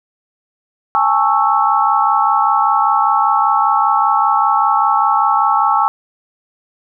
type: chord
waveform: sine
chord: A major seventh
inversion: third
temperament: equal with one note detuned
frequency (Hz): 814.9 / 880 / 1108.7 / 1318.5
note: G#5 / A5 / C#6 / E6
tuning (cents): -33 / 0 / 0 / 0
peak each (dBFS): -16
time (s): 0.95-5.88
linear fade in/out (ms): 0
effects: none